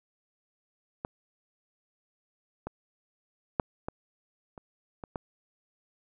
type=clicks; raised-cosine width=1 ms; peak=-19 / -21 / -10 / -19 / -30 / -25 / -19 dBFS; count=7; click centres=1.049 / 2.67 / 3.598 / 3.885 / 4.578 / 5.038 / 5.158 s; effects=none